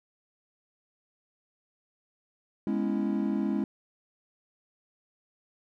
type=chord; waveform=triangle; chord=C# minor seventh; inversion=second; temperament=equal; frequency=207.7 / 246.9 / 277.2 / 329.6 Hz; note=G#3 / B3 / C#4 / E4; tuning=0 / 0 / 0 / 0 cents; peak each=-27 / -33 / -30 / -31 dBFS; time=2.67-3.64 s; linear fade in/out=2 ms; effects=none